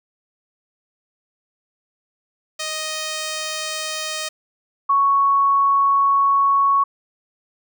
5% pulse / sine tone pair in turn, 623 / 1110.1 Hz, D#5 / C#6, +2 / +2 cents, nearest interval minor seventh, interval 1000 cents, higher second, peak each -13 dBFS, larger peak neither, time 2.59-4.29 / 4.89-6.84 s, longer second, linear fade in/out 10 ms, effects none

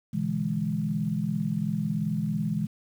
sine chord, E dominant seventh, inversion second, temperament equal with one note detuned, 122.62 / 146.83 / 164.81 / 207.7 Hz, B2 / D3 / E3 / G#3, -12 / 0 / 0 / 0 cents, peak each -35 / -34 / -29 / -29 dBFS, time 0.13-2.67 s, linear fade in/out 10 ms, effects 9-bit

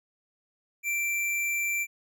square tone, 2349 Hz, D7, in tune, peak -27 dBFS, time 0.83-1.87 s, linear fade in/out 50 ms, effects none

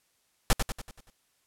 pink noise with echo, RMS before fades -20 dBFS, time 0.5-0.53 s, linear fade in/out 0 ms, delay 95 ms, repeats 6, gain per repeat -6 dB, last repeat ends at 1.1 s, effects white hiss -71 dBFS RMS until 1.46 s + low-pass 12000 Hz 12 dB/octave

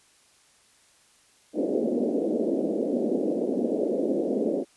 pink band-pass noise, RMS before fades -26 dBFS, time 1.53-4.65 s, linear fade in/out 50 ms, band 220 to 580 Hz, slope 48 dB/octave, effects white hiss -60 dBFS RMS until 4.76 s + resampled to 24000 Hz

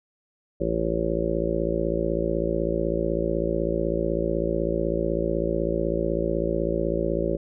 harmonic tone, 56 Hz, A1, 31 cents sharp, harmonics 1 / 2 / 3 / 4 / 5 / 6 / 7 / 8 / 9 / 10, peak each -31 / -40 / -31 / -34 / -39 / -29 / -29 / -37 / -31 / -29 dBFS, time 0.6-7.37 s, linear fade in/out 10 ms, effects none

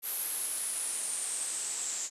white noise with low-pass filter sweep, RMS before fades -35 dBFS, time 0.02-2.1 s, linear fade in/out 50 ms, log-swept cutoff 12000 to 7200 Hz, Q 8.5, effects high-pass 300 Hz 12 dB/octave + resampled to 32000 Hz

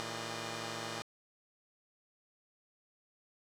5% pulse tone cluster, 114.5 / 161.5 / 408.3 / 606 Hz, A#2 / E3 / G#4 / D#5, -31 / -35 / -29 / -46 cents, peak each -31 / -34 / -35 / -33 dBFS, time 0-1.02 s, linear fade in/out 0 ms, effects low-pass 9000 Hz 12 dB/octave + 10-bit

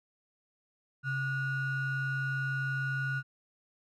triangle ring-modulated tone, 659.3 Hz, E5, in tune, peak -25 dBFS, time 1.03-3.23 s, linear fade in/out 50 ms, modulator 794 Hz, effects none

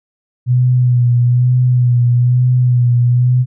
sine tone with vibrato, 123.47 Hz, B2, in tune, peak -8 dBFS, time 0.46-3.46 s, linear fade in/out 50 ms, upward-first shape sine, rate 1.1 Hz, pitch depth 33 cents each way, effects none

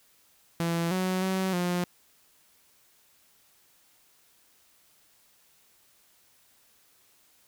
sawtooth tone with pitch steps, 168.3 / 185.6 / 188.9 / 177.3 Hz, E3 / F#3 / F#3 / F3, +36 / +6 / +36 / +26 cents, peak -22 dBFS, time 0.6-1.84 s, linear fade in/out 0 ms, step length 310 ms, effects white hiss -63 dBFS RMS until 7.47 s

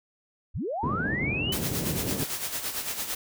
sine linear sweep, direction up, 30.4 to 3100 Hz, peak -28 dBFS, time 0.54-1.55 s, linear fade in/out 20 ms
pink band-pass noise, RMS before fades -31 dBFS, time 0.83-2.24 s, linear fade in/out 5 ms, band 100 to 370 Hz, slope 12 dB/octave
white noise with tremolo, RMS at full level -30 dBFS, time 1.52-3.15 s, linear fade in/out 5 ms, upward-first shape sine, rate 8.9 Hz, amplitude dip 60%
effects none

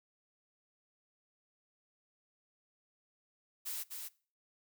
blue noise with echo, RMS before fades -40 dBFS, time 3.65-3.84 s, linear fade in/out 20 ms, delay 250 ms, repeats 1, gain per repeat -4 dB, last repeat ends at 4.09 s, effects noise-tail reverb RT60 0.4 s tail -21 dB re dry

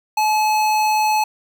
square tone with notch filter, 858 Hz, A5, 44 cents flat, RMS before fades -17 dBFS, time 0.17-1.24 s, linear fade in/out 5 ms, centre 10000 Hz, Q 2, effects none

